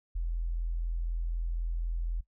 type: tone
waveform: sine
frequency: 42 Hz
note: E1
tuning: 33 cents sharp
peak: -29 dBFS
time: 0.15-2.21 s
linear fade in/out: 10 ms
effects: noise-tail reverb RT60 0.1 s tail -17 dB re dry